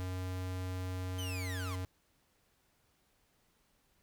square tone, 92.1 Hz, F#2, 7 cents flat, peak -37 dBFS, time 0-1.85 s, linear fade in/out 0 ms
sawtooth linear sweep, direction down, 3136 to 979 Hz, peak -39 dBFS, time 1.18-1.76 s, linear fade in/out 10 ms
effects pink hiss -73 dBFS RMS until 4.02 s

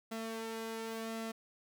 sawtooth tone with flanger, 224.7 Hz, A3, 37 cents sharp, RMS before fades -41 dBFS, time 0.11-1.32 s, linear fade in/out 10 ms, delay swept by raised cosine 1.5 to 2.45 ms, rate 0.92 Hz, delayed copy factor +0.5, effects none

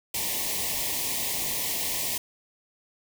white band-stop noise, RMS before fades -29 dBFS, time 0.14-2.18 s, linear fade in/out 5 ms, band 1100 to 1800 Hz, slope 96 dB/octave, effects none

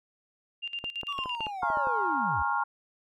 sine tone with tremolo, 2794 Hz, F7, in tune, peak -31 dBFS, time 0.62-1.51 s, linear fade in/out 20 ms, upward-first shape square, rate 8.9 Hz, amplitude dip 80%
clicks, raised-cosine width 1 ms, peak -24 dBFS, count 10, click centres 0.841 / 1.033 / 1.189 / 1.258 / 1.406 / 1.468 / 1.632 / 1.702 / 1.772 / 1.871 s
triangle linear sweep, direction down, 1174.7 to 57.7 Hz, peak -32 dBFS, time 1.08-2.43 s, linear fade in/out 10 ms
sine chord, Bb minor seventh, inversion third, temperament equal with one note detuned, 830.6 / 932.3 / 1082.2 / 1396.9 Hz, Ab5 / Bb5 / Db6 / F6, 0 / 0 / -42 / 0 cents, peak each -31 dBFS, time 1.62-2.64 s, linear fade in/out 10 ms
effects none

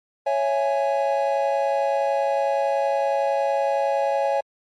triangle chord, C# minor, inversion none, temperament just, 554.4 / 665.2 / 831.5 Hz, C#5 / E5 / G#5, 0 / +16 / +2 cents, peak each -20 / -24 / -22 dBFS, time 0.26-4.41 s, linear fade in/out 10 ms, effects MP3 48 kbps

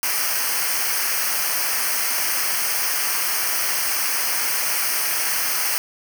white noise with comb filter, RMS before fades -22 dBFS, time 0.03-5.78 s, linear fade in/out 0 ms, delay 0.27 ms, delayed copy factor -0.85, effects none

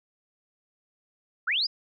sine linear sweep, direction up, 1244.5 to 5160 Hz, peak -23 dBFS, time 1.47-1.67 s, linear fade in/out 10 ms, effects none

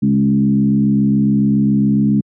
sine tone with frequency modulation, 208.8 Hz, G#3, 10 cents sharp, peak -10 dBFS, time 0.02-2.21 s, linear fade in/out 10 ms, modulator 67.2 Hz, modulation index 0.96, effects high-pass 100 Hz 12 dB/octave

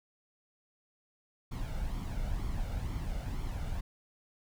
brown noise with flanger, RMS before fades -35 dBFS, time 1.51-3.81 s, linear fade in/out 10 ms, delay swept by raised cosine 0.9 to 1.42 ms, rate 2.1 Hz, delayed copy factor +0.55, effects none

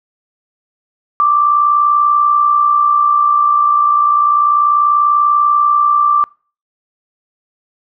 sine tone with amplitude modulation, 1175 Hz, D6, 1 cent sharp, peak -6 dBFS, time 1.2-6.24 s, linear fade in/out 0 ms, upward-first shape sine, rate 60.3 Hz, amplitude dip 50%, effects noise-tail reverb RT60 0.4 s tail -26 dB re dry

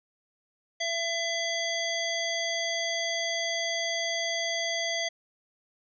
harmonic tone with a mistuned harmonic, 670 Hz, E5, 28 cents sharp, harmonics 1 / 3 / 5 / 7 / 9, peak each -33 / -32 / -33 / -37 / -38 dBFS, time 0.8-5.09 s, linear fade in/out 10 ms, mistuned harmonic 9, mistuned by +69 cents, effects none

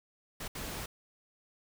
pink noise bursts at uneven times, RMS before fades -40 dBFS, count 2, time 0.4-0.48 / 0.55-0.86 s, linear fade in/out 5 ms, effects none

